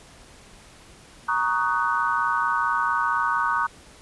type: chord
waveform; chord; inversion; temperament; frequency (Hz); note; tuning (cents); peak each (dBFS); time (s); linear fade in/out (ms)
sine; D# minor seventh; second; just; 933.4 / 1120.1 / 1244.5 / 1493.4; A#5 / C#6 / D#6 / F#6; +2 / +18 / 0 / +16; -26; 1.28-3.67; 10
effects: pink hiss -49 dBFS RMS until 4.01 s + resampled to 24000 Hz